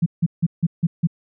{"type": "tone bursts", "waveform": "sine", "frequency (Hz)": 167.2, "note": "E3", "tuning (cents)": 25, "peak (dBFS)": -13, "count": 6, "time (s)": [0.02, 1.072], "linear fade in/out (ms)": 10, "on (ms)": 42, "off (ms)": 160, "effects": []}